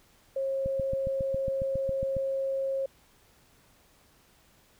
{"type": "tone", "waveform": "sine", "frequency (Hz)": 540, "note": "C#5", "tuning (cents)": -45, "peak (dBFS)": -27, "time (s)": [0.36, 2.86], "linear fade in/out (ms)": 5}
{"type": "click train", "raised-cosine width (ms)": 5, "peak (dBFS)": -23, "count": 12, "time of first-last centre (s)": [0.66, 2.167], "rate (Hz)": 7.3}
{"effects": ["pink hiss -62 dBFS RMS until 4.79 s"]}